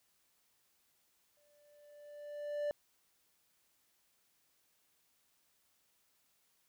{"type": "tone with exponential growth", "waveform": "triangle", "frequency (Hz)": 587.3, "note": "D5", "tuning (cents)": 0, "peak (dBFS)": -30, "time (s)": [1.37, 2.71], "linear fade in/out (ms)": 0, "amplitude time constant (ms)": 290, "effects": ["white hiss -75 dBFS RMS until 6.68 s"]}